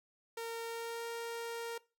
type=tone with pitch glide; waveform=sawtooth; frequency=459.9 to 464.7 Hz; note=A#4 to A#4; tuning=-23 to -5 cents; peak=-35 dBFS; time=0.37-1.78 s; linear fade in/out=5 ms; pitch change=+18 cents; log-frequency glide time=0.65-1.05 s; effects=noise-tail reverb RT60 0.3 s tail -21 dB re dry